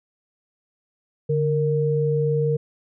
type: tone pair together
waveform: sine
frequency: 145.96 / 463.4 Hz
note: D3 / A#4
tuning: -10 / -10 cents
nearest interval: octave + minor sixth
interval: 2000 cents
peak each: -21 dBFS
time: 1.29-2.57 s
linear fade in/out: 10 ms
effects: none